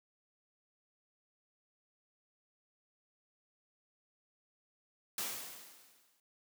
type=noise with exponential decay; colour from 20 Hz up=white; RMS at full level=-36 dBFS; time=5.18-6.2 s; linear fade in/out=2 ms; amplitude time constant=220 ms; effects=noise-tail reverb RT60 0.1 s tail -26 dB re dry + high-pass 150 Hz 12 dB/octave